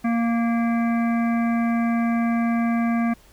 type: harmonic tone with a mistuned harmonic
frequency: 232.6 Hz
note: A#3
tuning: 4 cents flat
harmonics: 1 / 3 / 5 / 7 / 9 / 10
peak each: -19 / -29 / -33 / -36 / -38 / -39 dBFS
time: 0.04-3.14 s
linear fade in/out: 10 ms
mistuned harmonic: 9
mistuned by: -33 cents
effects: added 50 Hz sine -54 dBFS peak until 3.32 s + pink hiss -54 dBFS RMS until 3.32 s